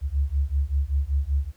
sine beating tone pair, 67.6 / 72.8 Hz, C#2 / D2, -43 / -15 cents, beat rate 5.2 Hz, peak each -24 dBFS, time 0.01-1.52 s, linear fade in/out 50 ms, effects pink hiss -61 dBFS RMS until 1.56 s

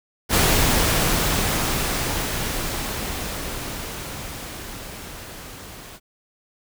pink noise with level ramp, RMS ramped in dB -17 to -40 dBFS, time 0.29-6 s, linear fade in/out 50 ms, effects none

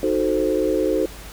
sine chord, D# diminished seventh, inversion none, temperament equal, 311.1 / 370 / 440 / 523.3 Hz, D#4 / F#4 / A4 / C5, 0 / 0 / 0 / 0 cents, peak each -23 dBFS, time 0.03-1.06 s, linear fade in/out 2 ms, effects added 50 Hz sine -38 dBFS peak until 1.32 s + pink hiss -40 dBFS RMS until 1.32 s

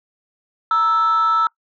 sine tone pair together, 932.3 / 1318.5 Hz, A#5 / E6, 0 / 0 cents, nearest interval tritone, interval 600 cents, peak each -21 / -12 dBFS, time 0.71-1.47 s, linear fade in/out 2 ms, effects noise-tail reverb RT60 0.1 s tail -23 dB re dry + tanh soft clip ceiling -11 dBFS

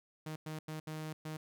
sawtooth tone bursts at uneven times, 155.9 Hz, D#3, 4 cents sharp, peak -36 dBFS, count 5, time 0.26-0.36 / 0.46-0.59 / 0.68-0.8 / 0.87-1.13 / 1.25-1.37 s, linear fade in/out 5 ms, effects none

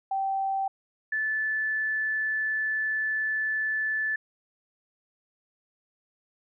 sine tone pair in turn, 777 / 1744.3 Hz, G5 / A6, -16 / -16 cents, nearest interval octave + major second, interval 1400 cents, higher second, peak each -25 dBFS, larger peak neither, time 0.11-0.68 / 1.12-4.16 s, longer second, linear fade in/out 5 ms, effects none

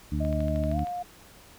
harmonic tone, 74.7 Hz, D2, 30 cents sharp, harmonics 1 / 2 / 3 / 4, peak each -28 / -31 / -33 / -34 dBFS, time 0.11-0.85 s, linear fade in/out 20 ms
sine tone with pitch glide, 629 to 710.1 Hz, D#5 to F5, +19 to +29 cents, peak -30 dBFS, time 0.2-1.03 s, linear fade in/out 10 ms, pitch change +210 cents, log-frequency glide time 0.7-0.78 s
click train, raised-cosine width 0.3 ms, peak -28 dBFS, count 9, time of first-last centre 0.25-0.87 s, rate 12.9 Hz
effects pink hiss -52 dBFS RMS until 1.58 s

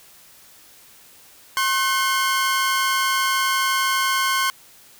sawtooth tone pair together, 1072 / 1517.6 Hz, C6 / F#6, +42 / +43 cents, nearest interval tritone, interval 601 cents, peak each -16 / -20 dBFS, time 1.57-4.5 s, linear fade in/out 0 ms, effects white hiss -49 dBFS RMS until 4.99 s

